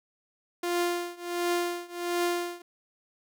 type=tone with tremolo; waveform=sawtooth; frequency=349.2 Hz; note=F4; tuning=in tune; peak=-20 dBFS; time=0.63-2.62 s; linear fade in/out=5 ms; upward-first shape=triangle; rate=1.4 Hz; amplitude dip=95%; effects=none